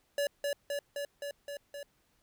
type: tone with echo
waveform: square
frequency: 571 Hz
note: D5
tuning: 49 cents flat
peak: -29 dBFS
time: 0.18-0.27 s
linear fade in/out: 2 ms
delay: 260 ms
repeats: 6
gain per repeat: -2 dB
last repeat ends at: 1.83 s
effects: pink hiss -72 dBFS RMS until 2.22 s